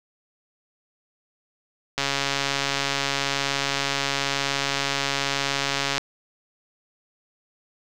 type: click train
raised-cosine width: 0.2 ms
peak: -6 dBFS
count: 557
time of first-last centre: 1.98-5.98 s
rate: 139 Hz
effects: none